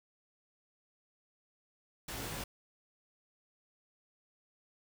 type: noise with comb filter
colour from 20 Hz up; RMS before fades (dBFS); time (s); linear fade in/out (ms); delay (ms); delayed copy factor
pink; -41; 2.08-2.44; 5; 18; +0.6
effects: none